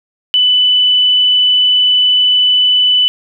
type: tone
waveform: sine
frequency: 2991 Hz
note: F#7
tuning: 18 cents sharp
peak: -7 dBFS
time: 0.34-3.08 s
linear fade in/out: 0 ms
effects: none